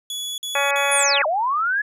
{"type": "tone bursts", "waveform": "sawtooth", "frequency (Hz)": 3396, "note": "G#7", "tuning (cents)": 38, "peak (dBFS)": -23, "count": 3, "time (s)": [0.1, 1.038], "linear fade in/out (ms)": 2, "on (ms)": 280, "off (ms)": 49}
{"type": "harmonic tone", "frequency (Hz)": 281.2, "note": "C#4", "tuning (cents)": 25, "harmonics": [2, 3, 4, 5, 6, 7, 8, 9], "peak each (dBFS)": [-24, -25, -27, -27, -27, -29, -29, -25], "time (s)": [0.55, 1.22], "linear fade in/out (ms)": 2}
{"type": "linear two-way sweep", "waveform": "sine", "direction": "down then up", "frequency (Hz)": [10610, 587.3, 1722], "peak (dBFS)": -18, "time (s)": [0.91, 1.82], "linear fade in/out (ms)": 10, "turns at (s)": 1.26}
{"effects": ["resampled to 32000 Hz"]}